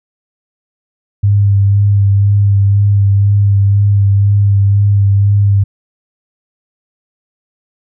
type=tone with vibrato; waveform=sine; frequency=100.5 Hz; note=G2; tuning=44 cents sharp; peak=-6 dBFS; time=1.23-5.64 s; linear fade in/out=10 ms; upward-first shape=sine; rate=2 Hz; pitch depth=21 cents each way; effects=none